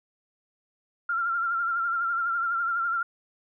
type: tone with vibrato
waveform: sine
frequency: 1376 Hz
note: F6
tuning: 26 cents flat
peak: -24 dBFS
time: 1.09-3.03 s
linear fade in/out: 5 ms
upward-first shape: sine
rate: 12 Hz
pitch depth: 51 cents each way
effects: none